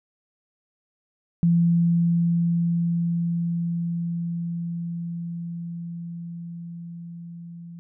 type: tone with level ramp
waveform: sine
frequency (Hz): 170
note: F3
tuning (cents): -46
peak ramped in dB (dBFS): -15 to -37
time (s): 1.43-7.79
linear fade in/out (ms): 0
effects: none